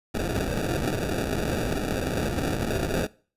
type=noise with sample-and-hold; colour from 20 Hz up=blue; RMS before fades=-27 dBFS; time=0.14-3.07 s; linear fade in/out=10 ms; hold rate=1050 Hz; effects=noise-tail reverb RT60 0.4 s tail -21 dB re dry + resampled to 32000 Hz